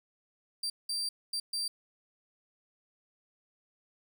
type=tone bursts at uneven times; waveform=35% pulse; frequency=4699 Hz; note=D8; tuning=in tune; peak=-30 dBFS; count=4; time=0.63-0.7 / 0.89-1.09 / 1.33-1.4 / 1.53-1.68 s; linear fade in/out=5 ms; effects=none